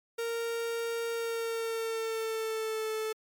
45% pulse tone with pitch glide, 463 to 437 Hz, A#4 to A4, -12 to -12 cents, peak -31 dBFS, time 0.18-3.13 s, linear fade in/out 10 ms, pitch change -100 cents, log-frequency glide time 1.11-2.91 s, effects MP3 96 kbps

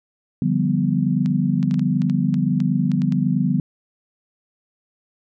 sine chord, G dominant seventh, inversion second, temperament equal, 146.83 / 174.61 / 196 / 246.9 Hz, D3 / F3 / G3 / B3, 0 / 0 / 0 / 0 cents, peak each -22 dBFS, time 0.42-3.6 s, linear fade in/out 2 ms
clicks, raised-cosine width 0.2 ms, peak -20 dBFS, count 12, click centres 1.26 / 1.629 / 1.711 / 1.742 / 1.794 / 2.019 / 2.098 / 2.342 / 2.603 / 2.917 / 3.019 / 3.123 s
effects none

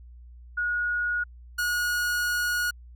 sine / 45% pulse tone pair in turn, 1448 / 1448 Hz, F#6 / F#6, -38 / -38 cents, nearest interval unison, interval 0 cents, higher neither, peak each -24 dBFS, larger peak neither, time 0.57-1.24 / 1.58-2.71 s, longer second, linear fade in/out 10 ms, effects added 60 Hz sine -44 dBFS peak until 2.95 s

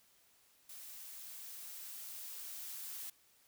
blue noise with level ramp, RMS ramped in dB -51 to -45 dBFS, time 0.69-3.1 s, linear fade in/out 5 ms, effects white hiss -69 dBFS RMS until 3.47 s

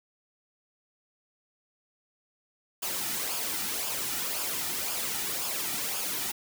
white noise with flanger, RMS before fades -32 dBFS, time 2.82-6.32 s, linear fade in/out 10 ms, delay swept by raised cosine 0.5 to 1.9 ms, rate 1.9 Hz, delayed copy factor -0.55, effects none

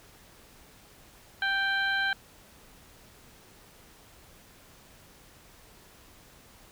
harmonic tone with a mistuned harmonic, 784 Hz, G5, in tune, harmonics 1 / 2 / 3 / 4 / 5, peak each -35 / -26 / -40 / -36 / -38 dBFS, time 1.42-2.13 s, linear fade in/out 2 ms, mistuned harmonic 5, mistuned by +37 cents, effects pink hiss -55 dBFS RMS until 6.71 s

